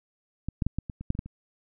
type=clicks; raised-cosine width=5 ms; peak=-18 / -13 / -13 / -16 / -22 / -25 / -11 / -25 / -17 / -28 dBFS; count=10; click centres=0.486 / 0.622 / 0.666 / 0.786 / 0.898 / 1.01 / 1.104 / 1.151 / 1.191 / 1.26 s; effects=none